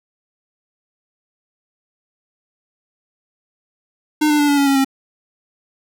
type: tone with pitch steps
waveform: square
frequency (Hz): 303.5 / 297.6 / 291.8 / 286.1 / 280.6 / 275.1 / 269.8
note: D#4 / D4 / D4 / D4 / C#4 / C#4 / C#4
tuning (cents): -43 / +23 / -11 / -45 / +21 / -13 / -47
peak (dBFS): -13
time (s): 4.21-4.847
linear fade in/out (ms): 10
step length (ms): 91
effects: none

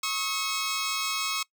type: tone pair together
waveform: 10% pulse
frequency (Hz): 1096 / 1277.7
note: C#6 / D#6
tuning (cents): -20 / +46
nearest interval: minor third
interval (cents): 266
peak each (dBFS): -22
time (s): 0.03-1.43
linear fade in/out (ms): 5
effects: noise-tail reverb RT60 0.1 s tail -22 dB re dry

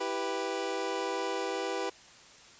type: chord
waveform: 25% pulse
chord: E minor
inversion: none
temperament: equal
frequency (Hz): 329.6 / 392 / 493.9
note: E4 / G4 / B4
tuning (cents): 0 / 0 / 0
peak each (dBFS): -35 / -31 / -31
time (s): 0-1.9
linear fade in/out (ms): 10
effects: white hiss -54 dBFS RMS until 2.59 s + resampled to 16000 Hz

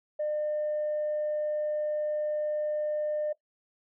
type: tone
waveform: sine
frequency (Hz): 603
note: D5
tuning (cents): +46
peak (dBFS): -26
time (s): 0.19-3.33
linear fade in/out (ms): 10
effects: noise-tail reverb RT60 0.1 s tail -18 dB re dry + tanh soft clip ceiling -24 dBFS

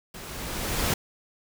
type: noise with level ramp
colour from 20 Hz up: pink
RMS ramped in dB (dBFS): -41 to -24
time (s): 0.14-0.94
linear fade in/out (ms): 5
effects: none

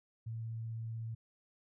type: tone with vibrato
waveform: sine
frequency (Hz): 113.3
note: A#2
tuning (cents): -49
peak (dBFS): -38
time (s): 0.26-1.15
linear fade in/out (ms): 10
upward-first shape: triangle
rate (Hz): 16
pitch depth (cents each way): 10
effects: none

